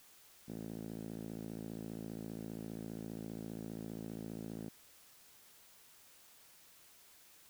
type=tone with band-pass filter; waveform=5% pulse; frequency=55 Hz; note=A1; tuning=in tune; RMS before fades=-45 dBFS; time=0.48-4.69 s; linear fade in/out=5 ms; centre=210 Hz; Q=1.6; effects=white hiss -62 dBFS RMS until 7.49 s